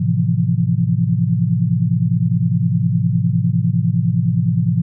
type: chord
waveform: sine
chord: F major seventh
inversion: first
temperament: equal with one note detuned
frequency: 110 / 130.28 / 164.81 / 174.61 Hz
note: A2 / C3 / E3 / F3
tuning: 0 / -7 / 0 / 0 cents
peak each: -19 dBFS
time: 0-4.82 s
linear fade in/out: 10 ms
effects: none